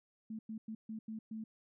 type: tone bursts at uneven times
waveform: sine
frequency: 220 Hz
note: A3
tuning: in tune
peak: -40 dBFS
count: 6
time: 0.3-0.39 / 0.49-0.58 / 0.68-0.75 / 0.89-0.99 / 1.08-1.19 / 1.31-1.44 s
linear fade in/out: 5 ms
effects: none